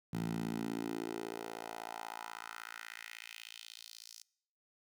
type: tone with high-pass filter sweep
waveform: 10% pulse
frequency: 56.3 Hz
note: A1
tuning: 40 cents sharp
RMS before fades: -43 dBFS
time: 0.13-4.23 s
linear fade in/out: 5 ms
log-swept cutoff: 150 to 5600 Hz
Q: 2.4
effects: noise-tail reverb RT60 0.7 s tail -24 dB re dry